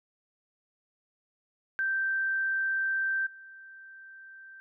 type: tone with level steps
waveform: sine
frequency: 1564 Hz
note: G6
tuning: 4 cents flat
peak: -26 / -46 dBFS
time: 1.79-4.6 s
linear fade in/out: 0 ms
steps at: 3.26 s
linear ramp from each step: 10 ms
effects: none